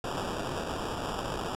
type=noise with sample-and-hold; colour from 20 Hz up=blue; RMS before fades=-34 dBFS; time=0.04-1.55 s; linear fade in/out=2 ms; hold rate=2100 Hz; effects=low-pass 9000 Hz 12 dB/octave